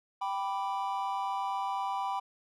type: chord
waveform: triangle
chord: G major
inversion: none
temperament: equal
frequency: 784 / 987.8 / 1174.7 Hz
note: G5 / B5 / D6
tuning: 0 / 0 / 0 cents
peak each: -32 / -32 / -38 dBFS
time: 0.21-2.2 s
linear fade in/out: 10 ms
effects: none